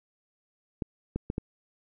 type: clicks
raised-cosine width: 3 ms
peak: -17 dBFS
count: 4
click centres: 0.822 / 1.16 / 1.301 / 1.381 s
effects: none